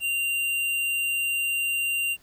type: tone with hard clipping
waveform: sine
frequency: 2777 Hz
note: F7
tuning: 10 cents flat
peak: -25 dBFS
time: 0-2.17 s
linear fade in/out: 50 ms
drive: 12 dB
effects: pink hiss -59 dBFS RMS until 2.22 s